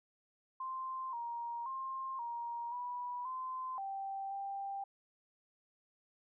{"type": "tone with pitch steps", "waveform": "sine", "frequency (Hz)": [1045, 941, 1060, 942, 979, 1033, 782, 790], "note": ["C6", "A#5", "C6", "A#5", "B5", "C6", "G5", "G5"], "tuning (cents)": [-2, 16, 22, 18, -15, -22, -4, 13], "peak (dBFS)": -38, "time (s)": [0.6, 4.84], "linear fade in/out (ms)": 5, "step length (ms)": 530, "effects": []}